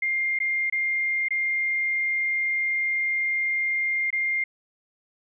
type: tone with dropouts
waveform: sine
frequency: 2112 Hz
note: C7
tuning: 16 cents sharp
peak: -22 dBFS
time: 0.02-4.44 s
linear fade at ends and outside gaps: 5 ms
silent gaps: 0.389-0.401 / 0.699-0.724 / 1.285-1.306 / 4.105-4.127 s
effects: none